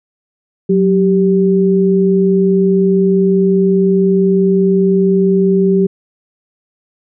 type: tone pair together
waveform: sine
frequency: 185.23 / 390 Hz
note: F#3 / G4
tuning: +2 / -9 cents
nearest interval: octave + minor second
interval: 1289 cents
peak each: -11 dBFS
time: 0.69-5.87 s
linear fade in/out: 10 ms
effects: none